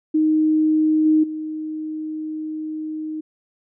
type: tone with level steps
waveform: sine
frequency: 311.1 Hz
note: D#4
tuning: in tune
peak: -14 / -12 / -25 dBFS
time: 0.14-3.21 s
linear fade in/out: 10 ms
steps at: 1.05 / 1.23 s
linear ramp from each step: 10 ms
effects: none